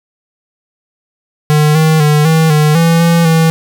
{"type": "tone with pitch steps", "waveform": "square", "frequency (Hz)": [151, 158, 149.9, 160.4, 151.4, 166.4, 168.3, 162.4], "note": ["D3", "D#3", "D3", "E3", "D#3", "E3", "E3", "E3"], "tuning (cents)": [48, 27, 36, -47, -47, 17, 36, -26], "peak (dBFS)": -7, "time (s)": [1.5, 3.5], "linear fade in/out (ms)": 0, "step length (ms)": 250, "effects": []}